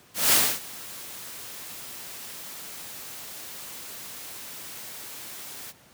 white noise with ADSR envelope, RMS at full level -18 dBFS, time 0.14-5.73 s, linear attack 180 ms, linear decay 270 ms, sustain -22 dB, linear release 36 ms, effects pink hiss -55 dBFS RMS until 5.93 s + high-pass 100 Hz 12 dB/octave

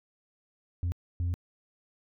sine tone bursts at uneven times, 87.31 Hz, F2, in tune, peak -24 dBFS, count 2, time 0.83-0.92 / 1.2-1.34 s, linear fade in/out 0 ms, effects tanh soft clip ceiling -26 dBFS

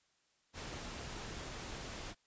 pink noise, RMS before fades -45 dBFS, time 0.53-2.15 s, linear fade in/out 50 ms, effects white hiss -75 dBFS RMS until 2.26 s + resampled to 16000 Hz

